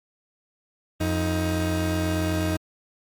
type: tone pair together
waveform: 30% pulse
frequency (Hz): 88.2 / 314.3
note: F2 / D#4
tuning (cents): +18 / +18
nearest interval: octave + minor seventh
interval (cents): 2200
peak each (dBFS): -22 / -23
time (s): 1-2.57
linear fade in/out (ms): 10
effects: MP3 96 kbps